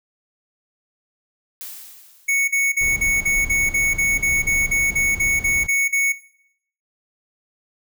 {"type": "noise with exponential decay", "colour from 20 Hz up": "blue", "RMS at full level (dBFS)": -32, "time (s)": [1.61, 2.76], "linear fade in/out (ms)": 0, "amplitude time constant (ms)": 250}
{"type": "tone bursts", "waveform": "square", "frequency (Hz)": 2217, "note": "C#7", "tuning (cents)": 0, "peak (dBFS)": -17, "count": 16, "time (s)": [2.28, 6.125], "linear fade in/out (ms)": 10, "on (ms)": 200, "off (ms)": 43}
{"type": "noise", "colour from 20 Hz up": "brown", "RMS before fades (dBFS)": -31, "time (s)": [2.81, 5.67], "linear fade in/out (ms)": 5}
{"effects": ["noise-tail reverb RT60 0.7 s tail -17 dB re dry"]}